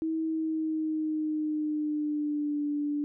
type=tone with pitch glide; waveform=sine; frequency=320.9 to 292.6 Hz; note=E4 to D4; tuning=-46 to -6 cents; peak=-27 dBFS; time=0.02-3.04 s; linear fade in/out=0 ms; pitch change=-160 cents; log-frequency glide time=0.22-2.64 s; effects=none